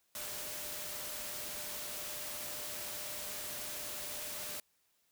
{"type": "tone in noise", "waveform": "sine", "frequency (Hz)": 599, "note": "D5", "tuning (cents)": 34, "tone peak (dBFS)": -53, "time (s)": [0.15, 4.6], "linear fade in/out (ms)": 2, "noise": "white", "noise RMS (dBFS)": -42, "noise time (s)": [0.15, 4.6], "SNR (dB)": -14, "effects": ["white hiss -75 dBFS RMS until 5.11 s"]}